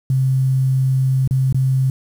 sine tone with dropouts, 131.9 Hz, C3, 14 cents sharp, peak -13 dBFS, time 0.1-1.9 s, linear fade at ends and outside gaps 2 ms, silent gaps 1.276-1.309 / 1.526-1.545 s, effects 7-bit

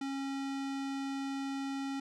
square tone with low-pass filter, 273.3 Hz, C#4, 24 cents flat, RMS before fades -37 dBFS, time 0.01-2 s, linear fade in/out 5 ms, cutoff 6600 Hz, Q 0.76, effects none

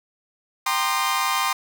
sawtooth chord, C minor seventh, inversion second, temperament equal with one note detuned, 784 / 932.3 / 1046.5 / 1212.6 Hz, G5 / Bb5 / C6 / Eb6, 0 / 0 / 0 / -45 cents, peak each -25 / -25 / -20 / -22 dBFS, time 0.66-1.53 s, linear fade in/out 5 ms, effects none

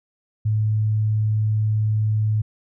sine tone, 107.7 Hz, A2, 37 cents flat, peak -17 dBFS, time 0.45-2.42 s, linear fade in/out 10 ms, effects none

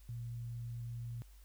sine tone, 118.4 Hz, A#2, 27 cents sharp, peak -40 dBFS, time 0.09-1.22 s, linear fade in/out 0 ms, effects added 50 Hz sine -55 dBFS peak until 1.44 s + white hiss -68 dBFS RMS until 1.44 s

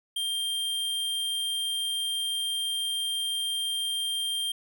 square tone, 3183 Hz, G7, 26 cents sharp, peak -28 dBFS, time 0.16-4.52 s, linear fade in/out 5 ms, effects none

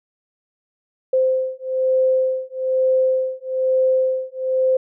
sine beating tone pair, 519 / 520.1 Hz, C5 / C5, -14 / -10 cents, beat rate 1.1 Hz, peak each -19 dBFS, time 1.13-4.77 s, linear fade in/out 5 ms, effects none

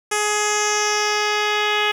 10% pulse tone with low-pass filter sweep, 419.7 Hz, G#4, 18 cents sharp, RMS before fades -20 dBFS, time 0.11-1.92 s, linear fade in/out 10 ms, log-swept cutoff 8800 to 3300 Hz, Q 3.3, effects 7-bit

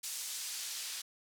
white noise with band-pass filter sweep, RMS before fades -41 dBFS, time 0.03-1.02 s, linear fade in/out 10 ms, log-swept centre 6800 to 4400 Hz, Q 0.82, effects none

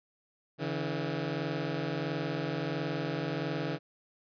15% pulse tone pair together, 141.83 / 163.3 Hz, C#3 / E3, +40 / -16 cents, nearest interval major second, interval 244 cents, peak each -28 dBFS, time 0.58-3.79 s, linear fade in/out 50 ms, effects resampled to 11025 Hz

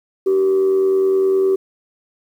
sine tone with amplitude modulation, 383.6 Hz, G4, 37 cents flat, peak -9 dBFS, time 0.26-1.56 s, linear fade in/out 10 ms, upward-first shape sine, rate 89.7 Hz, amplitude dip 45%, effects tanh soft clip ceiling -9 dBFS + 8-bit

